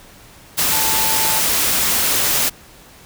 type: tone in noise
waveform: sine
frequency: 880 Hz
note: A5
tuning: in tune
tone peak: -24 dBFS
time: 0.71-1.41 s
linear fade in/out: 20 ms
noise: white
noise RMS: -17 dBFS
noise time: 0.57-2.5 s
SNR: -10 dB
effects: pink hiss -44 dBFS RMS until 3.05 s